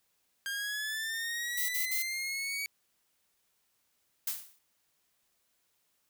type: linear sweep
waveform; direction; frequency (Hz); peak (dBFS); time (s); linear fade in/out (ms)
sawtooth; up; 1600 to 2272; -30; 0.46-2.66; 0
type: noise bursts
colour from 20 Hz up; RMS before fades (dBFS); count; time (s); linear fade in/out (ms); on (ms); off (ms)
violet; -33; 3; 1.57-2.028; 10; 120; 49
type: noise with exponential decay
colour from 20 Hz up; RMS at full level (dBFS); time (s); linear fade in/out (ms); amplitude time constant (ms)
blue; -30; 4.27-4.59; 5; 68
effects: white hiss -75 dBFS RMS until 6.09 s